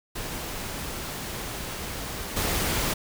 pink noise with level steps, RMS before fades -34 / -26 dBFS, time 0.15-2.94 s, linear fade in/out 10 ms, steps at 2.36 s, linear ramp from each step 10 ms, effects none

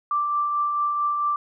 sine tone with tremolo, 1174.7 Hz, D6, in tune, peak -19 dBFS, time 0.11-1.36 s, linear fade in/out 2 ms, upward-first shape triangle, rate 4.5 Hz, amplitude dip 35%, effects none

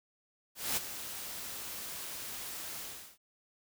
white noise with ADSR envelope, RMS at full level -31 dBFS, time 0.55-3.18 s, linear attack 220 ms, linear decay 18 ms, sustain -11 dB, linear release 370 ms, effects none

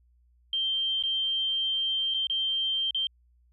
sine tone with dropouts, 3148 Hz, G7, 7 cents sharp, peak -25 dBFS, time 0.53-3.07 s, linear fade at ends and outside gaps 2 ms, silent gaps 1.026-1.036 / 2.14-2.144 / 2.27-2.298 / 2.909-2.946 s, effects added 60 Hz sine -60 dBFS peak until 3.52 s

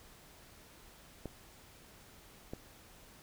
clicks, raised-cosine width 2 ms, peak -27 dBFS, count 2, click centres 1.257 / 2.535 s, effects pink hiss -58 dBFS RMS until 3.22 s

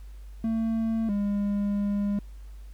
triangle tone pair in turn, 224.7 / 203 Hz, A3 / G#3, +37 / -39 cents, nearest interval major second, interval 176 cents, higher first, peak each -22 dBFS, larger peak neither, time 0.44-1.09 / 1.09-2.19 s, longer second, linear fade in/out 2 ms, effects added 50 Hz sine -40 dBFS peak until 2.73 s + pink hiss -62 dBFS RMS until 2.73 s

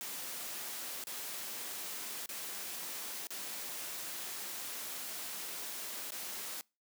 white noise with dropouts, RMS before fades -42 dBFS, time 0.01-6.61 s, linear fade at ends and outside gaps 0 ms, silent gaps 1.039-1.07 / 2.259-2.291 / 3.27-3.305 / 6.106-6.12 s, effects noise-tail reverb RT60 0.3 s tail -26 dB re dry + high-pass 200 Hz 12 dB/octave

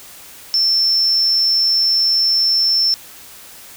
sine tone, 5360 Hz, E8, 28 cents sharp, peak -12 dBFS, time 0.54-2.94 s, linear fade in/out 0 ms, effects white hiss -39 dBFS RMS until 3.76 s

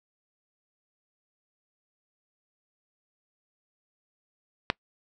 click, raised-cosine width 0.3 ms, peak -6 dBFS, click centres 4.701 s, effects noise-tail reverb RT60 0.1 s tail -25 dB re dry

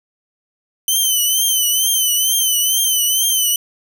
10% pulse tone with vibrato, 3058 Hz, G7, 44 cents flat, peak -6 dBFS, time 0.88-3.56 s, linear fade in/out 2 ms, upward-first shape triangle, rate 2.2 Hz, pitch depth 82 cents each way, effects none

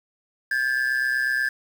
triangle ring-modulated tone, 1661.2 Hz, G#6, in tune, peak -16 dBFS, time 0.51-1.49 s, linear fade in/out 5 ms, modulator 64.1 Hz, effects 7-bit

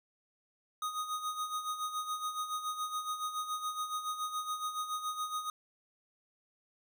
square tone with tremolo, 1244.5 Hz, D#6, in tune, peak -33 dBFS, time 0.82-5.5 s, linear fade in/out 2 ms, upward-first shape sine, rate 7.1 Hz, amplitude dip 65%, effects none

